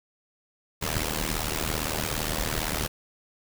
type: noise with amplitude modulation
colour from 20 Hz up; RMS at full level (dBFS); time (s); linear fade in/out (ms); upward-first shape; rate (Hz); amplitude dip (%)
pink; -25; 0.81-2.88; 20; sine; 77.6; 90
effects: none